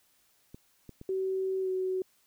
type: clicks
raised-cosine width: 3 ms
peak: -32 dBFS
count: 3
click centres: 0.545 / 0.893 / 1.014 s
type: tone with pitch glide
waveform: sine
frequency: 380 to 373.7 Hz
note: F#4 to F#4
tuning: +46 to +17 cents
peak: -28 dBFS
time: 1.09-2.02 s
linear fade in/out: 2 ms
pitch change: -29 cents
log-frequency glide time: 1.61-1.69 s
effects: white hiss -68 dBFS RMS until 2.26 s